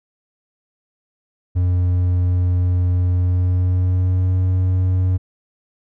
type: tone with pitch glide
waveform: triangle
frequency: 89.7 to 92.12 Hz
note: F2 to F#2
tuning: +47 to -7 cents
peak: -12 dBFS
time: 1.55-5.18 s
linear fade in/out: 20 ms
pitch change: +46 cents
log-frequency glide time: 3.11-4.36 s
effects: none